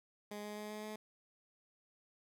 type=tone with pitch steps; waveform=15% pulse; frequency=207.7 / 209.3 / 210.8 / 212.4 / 214 Hz; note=G#3 / G#3 / G#3 / G#3 / A3; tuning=0 / +14 / +26 / +39 / -48 cents; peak=-37 dBFS; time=0.31-0.96 s; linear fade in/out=5 ms; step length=130 ms; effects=none